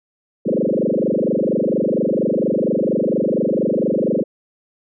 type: tone with frequency modulation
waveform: sine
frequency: 373.3 Hz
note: F#4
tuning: 15 cents sharp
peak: -15 dBFS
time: 0.45-4.24 s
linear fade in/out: 20 ms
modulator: 24.3 Hz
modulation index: 7.8
effects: none